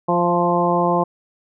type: harmonic tone with a mistuned harmonic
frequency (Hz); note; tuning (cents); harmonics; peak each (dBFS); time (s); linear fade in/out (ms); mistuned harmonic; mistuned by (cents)
174.61; F3; 0; 1 / 2 / 3 / 4 / 5 / 6; -22 / -22 / -22 / -22 / -22 / -22; 0.08-1.04; 10; 4; -16
effects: none